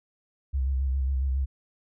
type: tone with vibrato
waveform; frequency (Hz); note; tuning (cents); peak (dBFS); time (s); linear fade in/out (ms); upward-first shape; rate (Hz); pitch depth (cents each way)
sine; 66.6; C2; +31; -23; 0.53-1.46; 20; square; 7.3; 43
effects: none